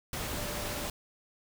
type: tone in noise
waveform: sine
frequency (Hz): 589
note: D5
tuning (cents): +5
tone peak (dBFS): -42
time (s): 0.37-0.88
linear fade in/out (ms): 2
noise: pink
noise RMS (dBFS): -36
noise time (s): 0.13-0.9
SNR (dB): -9
effects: none